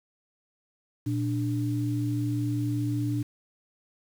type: tone pair together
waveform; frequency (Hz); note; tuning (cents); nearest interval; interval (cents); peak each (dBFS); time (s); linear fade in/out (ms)
sine; 118.3 / 294.5; A#2 / D4; +26 / +5; octave + major third; 1579; -27 / -29; 1.06-3.23; 10
effects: 8-bit